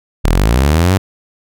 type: linear sweep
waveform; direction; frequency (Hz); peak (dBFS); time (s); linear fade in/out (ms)
sawtooth; up; 34.65 to 99.1; -5; 0.24-0.98; 10
effects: none